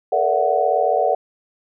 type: tone cluster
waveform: sine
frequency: 436.6 / 475.2 / 580 / 668 / 743 Hz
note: A4 / A#4 / D5 / E5 / F#5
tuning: -13 / +33 / -22 / +23 / +7 cents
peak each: -24 / -23 / -21 / -22 / -19 dBFS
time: 0.12-1.15 s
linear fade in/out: 5 ms
effects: none